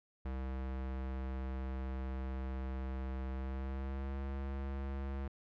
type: tone with pitch glide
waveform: square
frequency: 65.41 to 68.23 Hz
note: C2 to C#2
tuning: 0 to -27 cents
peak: -38 dBFS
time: 0.25-5.28 s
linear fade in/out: 5 ms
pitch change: +73 cents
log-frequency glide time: 3.31-4.19 s
effects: low-pass 2000 Hz 12 dB/octave